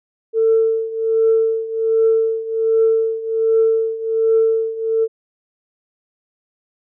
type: tone with tremolo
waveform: sine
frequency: 448 Hz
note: A4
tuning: 31 cents sharp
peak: -9 dBFS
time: 0.33-5.08 s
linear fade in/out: 50 ms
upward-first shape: triangle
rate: 1.3 Hz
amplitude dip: 85%
effects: tanh soft clip ceiling -6 dBFS